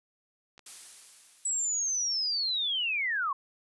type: clicks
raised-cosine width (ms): 0.2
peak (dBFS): -35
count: 2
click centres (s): 0.579 / 0.593
type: noise with exponential decay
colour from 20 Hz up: blue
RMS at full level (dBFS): -41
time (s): 0.66-2.73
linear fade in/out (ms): 5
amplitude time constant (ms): 450
type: linear sweep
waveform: sine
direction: down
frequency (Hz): 7902 to 1046.5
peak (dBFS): -27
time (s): 1.45-3.33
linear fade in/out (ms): 5
effects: resampled to 24000 Hz

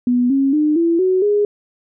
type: tone with pitch steps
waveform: sine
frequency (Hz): 245.7 / 272.6 / 302.5 / 335.6 / 372.4 / 413.2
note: B3 / C#4 / D#4 / E4 / F#4 / G#4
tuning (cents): -9 / -29 / -49 / +31 / +11 / -9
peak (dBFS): -12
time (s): 0.07-1.45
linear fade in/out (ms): 2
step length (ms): 230
effects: none

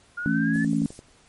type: exponential sweep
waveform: sine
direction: up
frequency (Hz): 1408 to 1760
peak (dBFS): -28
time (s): 0.17-0.65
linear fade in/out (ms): 10
type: chord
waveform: sine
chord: A major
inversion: second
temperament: equal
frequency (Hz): 164.81 / 220 / 277.2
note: E3 / A3 / C#4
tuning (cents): 0 / 0 / 0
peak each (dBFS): -26 / -24 / -24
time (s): 0.26-0.86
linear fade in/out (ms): 0
type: noise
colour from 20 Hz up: violet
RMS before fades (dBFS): -42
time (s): 0.53-1.01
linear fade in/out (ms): 20
type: click train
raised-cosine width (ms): 2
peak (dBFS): -27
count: 6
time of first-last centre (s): 0.56-0.991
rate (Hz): 11.6
effects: pink hiss -57 dBFS RMS until 1.28 s + MP3 48 kbps

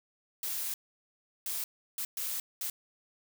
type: noise bursts at uneven times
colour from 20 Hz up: blue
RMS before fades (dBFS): -35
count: 5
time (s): 0.43-0.74 / 1.46-1.64 / 1.98-2.05 / 2.17-2.4 / 2.61-2.7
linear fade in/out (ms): 2
effects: none

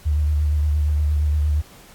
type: tone with vibrato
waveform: sine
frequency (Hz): 74.8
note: D2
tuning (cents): +32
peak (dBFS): -16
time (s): 0.05-1.62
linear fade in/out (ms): 20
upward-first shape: sine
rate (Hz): 8.6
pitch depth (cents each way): 35
effects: pink hiss -47 dBFS RMS until 1.94 s + AAC 64 kbps

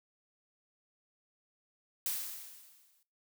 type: noise with exponential decay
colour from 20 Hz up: blue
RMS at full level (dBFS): -33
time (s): 2.06-3.03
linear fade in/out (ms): 1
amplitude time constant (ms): 210
effects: noise-tail reverb RT60 0.3 s tail -18 dB re dry

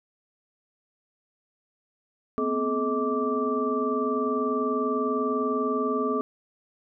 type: tone cluster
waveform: sine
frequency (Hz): 239.2 / 259.3 / 427.3 / 631 / 1168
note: A#3 / C4 / G#4 / D#5 / D6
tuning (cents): +45 / -15 / +49 / +24 / -10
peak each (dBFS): -34 / -29 / -27 / -35 / -29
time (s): 2.38-6.21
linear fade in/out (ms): 0
effects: none

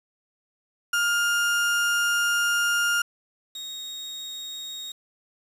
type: tone pair in turn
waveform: 35% pulse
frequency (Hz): 1410 / 3749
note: F6 / A#7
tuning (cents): +16 / +9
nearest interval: octave + perfect fourth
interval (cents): 1693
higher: second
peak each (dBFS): -19 / -31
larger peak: first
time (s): 0.93-3.02 / 3.55-4.92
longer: first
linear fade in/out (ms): 5
effects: resampled to 32000 Hz + 8-bit

